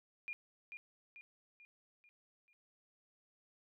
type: tone with echo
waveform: sine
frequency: 2419 Hz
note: D#7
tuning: 49 cents flat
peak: -40 dBFS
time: 0.28-0.33 s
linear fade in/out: 0 ms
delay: 440 ms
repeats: 5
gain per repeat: -6 dB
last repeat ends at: 2.53 s
effects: none